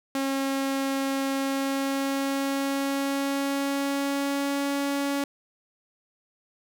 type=tone with pitch glide; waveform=sawtooth; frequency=271.8 to 280.7 Hz; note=C#4 to C#4; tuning=-34 to +22 cents; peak=-21 dBFS; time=0.15-5.24 s; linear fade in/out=2 ms; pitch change=+56 cents; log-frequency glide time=1.33-4.67 s; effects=none